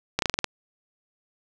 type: slowing click train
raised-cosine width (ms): 0.2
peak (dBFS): -5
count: 7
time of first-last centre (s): 0.19-0.443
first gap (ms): 32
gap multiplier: 1.11
effects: none